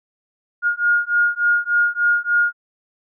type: beating tone pair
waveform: sine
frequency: 1424 / 1427.4 Hz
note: F6 / F6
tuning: +33 / +37 cents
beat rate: 3.4 Hz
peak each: -18 dBFS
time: 0.62-2.53 s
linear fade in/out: 50 ms
effects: none